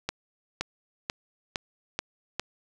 accelerating click train, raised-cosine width 0.2 ms, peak -11 dBFS, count 6, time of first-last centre 0.09-2.396 s, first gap 520 ms, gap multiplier 0.94, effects none

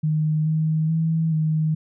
sine tone with pitch steps, 154.6 / 157.3 / 161.8 / 156.4 Hz, D#3 / D#3 / E3 / D#3, -11 / +19 / -32 / +9 cents, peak -18 dBFS, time 0.03-1.75 s, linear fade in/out 10 ms, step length 430 ms, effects none

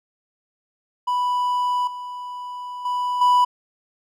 triangle tone with level steps, 987.8 Hz, B5, in tune, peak -17 / -28 / -19 / -11 dBFS, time 1.07-3.45 s, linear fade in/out 10 ms, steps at 1.87 / 2.85 / 3.21 s, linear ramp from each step 5 ms, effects none

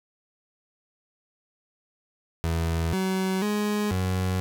30% pulse tone with pitch steps, 82.6 / 188.8 / 208.7 / 92.8 Hz, E2 / F#3 / G#3 / F#2, +4 / +35 / +9 / +6 cents, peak -21 dBFS, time 2.44-4.4 s, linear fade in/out 0 ms, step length 490 ms, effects none

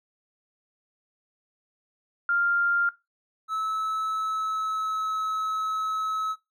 sine tone, 1396.9 Hz, F6, in tune, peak -21 dBFS, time 2.29-2.89 s, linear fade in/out 2 ms
triangle tone with pitch glide, 1301 to 1290.5 Hz, E6 to E6, -23 to -37 cents, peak -24 dBFS, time 3.48-6.36 s, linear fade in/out 50 ms, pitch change -14 cents, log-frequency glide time 4.08-5.19 s
effects noise-tail reverb RT60 0.2 s tail -17 dB re dry

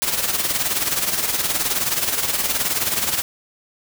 white noise with tremolo, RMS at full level -19 dBFS, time 0.02-3.22 s, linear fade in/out 0 ms, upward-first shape sine, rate 19 Hz, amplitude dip 60%, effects none

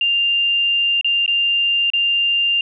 sine tone with dropouts, 2794 Hz, F7, in tune, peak -14 dBFS, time 0.01-2.61 s, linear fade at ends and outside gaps 2 ms, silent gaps 1.012-1.045 / 1.262-1.278 / 1.902-1.935 s, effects none

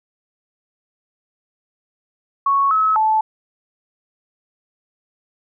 sine tone with pitch steps, 1108 / 1289 / 872 Hz, C#6 / E6 / A5, -1 / -39 / -16 cents, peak -13 dBFS, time 2.46-3.21 s, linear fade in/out 5 ms, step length 250 ms, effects none

